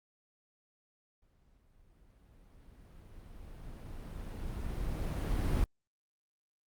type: noise with exponential growth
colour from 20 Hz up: brown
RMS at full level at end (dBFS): -29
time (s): 1.22-5.64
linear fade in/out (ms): 1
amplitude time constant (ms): 960
effects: Opus 48 kbps